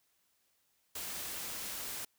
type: noise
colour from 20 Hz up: white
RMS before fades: -41 dBFS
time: 0.95-2.05 s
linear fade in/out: 5 ms
effects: white hiss -75 dBFS RMS until 2.18 s